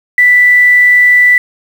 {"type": "tone with quantisation", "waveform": "sine", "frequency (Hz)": 1975.5, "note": "B6", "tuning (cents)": 0, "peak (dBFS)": -3, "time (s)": [0.18, 1.38], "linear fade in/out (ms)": 2, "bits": 5, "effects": []}